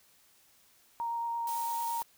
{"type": "tone with vibrato", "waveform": "sine", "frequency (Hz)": 932.3, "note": "A#5", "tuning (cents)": 0, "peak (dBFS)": -31, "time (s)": [1, 2.02], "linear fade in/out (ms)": 0, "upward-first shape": "sine", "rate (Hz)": 8.9, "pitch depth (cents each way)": 8}
{"type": "noise", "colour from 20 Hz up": "blue", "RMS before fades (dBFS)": -42, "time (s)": [1.47, 2.03], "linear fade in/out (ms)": 2}
{"effects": ["white hiss -64 dBFS RMS until 2.17 s"]}